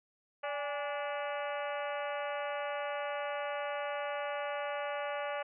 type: harmonic tone with a mistuned harmonic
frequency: 290 Hz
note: D4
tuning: 22 cents flat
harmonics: 2 / 3 / 4 / 5 / 6 / 7 / 8 / 9 / 10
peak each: -37 / -41 / -43 / -45 / -47 / -48 / -49 / -50 / -51 dBFS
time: 0.43-5.43 s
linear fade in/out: 10 ms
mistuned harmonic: 3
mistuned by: -81 cents
effects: none